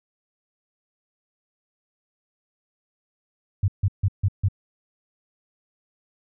sine tone bursts, 98 Hz, G2, in tune, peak -16 dBFS, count 5, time 3.63-4.485 s, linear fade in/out 5 ms, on 51 ms, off 150 ms, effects none

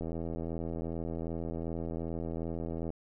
click train, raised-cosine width 2 ms, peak -24 dBFS, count 240, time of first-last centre 0.01-2.903 s, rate 82.6 Hz, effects none

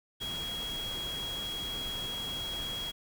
sine tone in noise, 3300 Hz, G#7, 12 cents flat, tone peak -35 dBFS, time 0.2-2.92 s, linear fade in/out 20 ms, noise pink, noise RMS -42 dBFS, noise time 0.2-2.92 s, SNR +4 dB, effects none

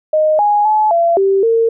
sine tone with pitch steps, 619 / 829 / 857 / 679 / 389.7 / 456.3 Hz, D#5 / G#5 / A5 / F5 / G4 / A#4, -9 / -3 / -46 / -49 / -10 / -37 cents, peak -9 dBFS, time 0.13-1.69 s, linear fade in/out 5 ms, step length 260 ms, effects none

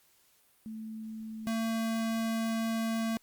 sine / square tone pair in turn, 220 / 225.5 Hz, A3 / A3, 0 / +43 cents, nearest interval unison, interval 43 cents, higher second, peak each -38 / -30 dBFS, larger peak second, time 0.66-1.47 / 1.47-3.17 s, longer second, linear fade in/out 0 ms, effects white hiss -66 dBFS RMS until 3.22 s + Opus 48 kbps

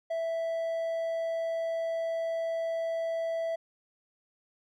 triangle tone, 659.3 Hz, E5, in tune, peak -27 dBFS, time 0.1-3.56 s, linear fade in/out 10 ms, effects none

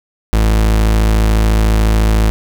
40% pulse tone, 54 Hz, A1, 32 cents flat, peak -8 dBFS, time 0.33-2.3 s, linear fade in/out 0 ms, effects none

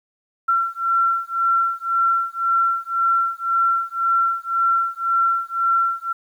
sine beating tone pair, 1357 / 1358.9 Hz, E6 / F6, +50 / -48 cents, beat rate 1.9 Hz, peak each -20 dBFS, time 0.48-6.13 s, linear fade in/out 10 ms, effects 9-bit

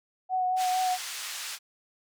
sine tone with vibrato, 740 Hz, F#5, in tune, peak -24 dBFS, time 0.29-0.98 s, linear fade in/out 50 ms, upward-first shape sine, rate 4.4 Hz, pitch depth 17 cents each way
white band-pass noise, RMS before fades -37 dBFS, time 0.56-1.59 s, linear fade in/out 50 ms, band 1200 to 7300 Hz, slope 12 dB/octave
effects none

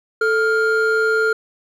triangle tone pair together, 440.1 / 1404.1 Hz, A4 / F6, 0 / +9 cents, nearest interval octave + minor sixth, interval 2009 cents, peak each -15 dBFS, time 0.21-1.33 s, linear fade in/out 5 ms, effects tanh soft clip ceiling -5 dBFS

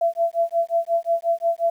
sine tone with tremolo, 674 Hz, E5, 38 cents sharp, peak -15 dBFS, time 0.01-1.7 s, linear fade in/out 5 ms, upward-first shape sine, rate 5.6 Hz, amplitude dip 100%, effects 9-bit

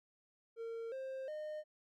triangle tone with pitch steps, 457.8 / 528.9 / 611.1 Hz, A#4 / C5 / D#5, -31 / +19 / -31 cents, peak -39 dBFS, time 0.56-1.64 s, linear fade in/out 50 ms, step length 360 ms, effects none

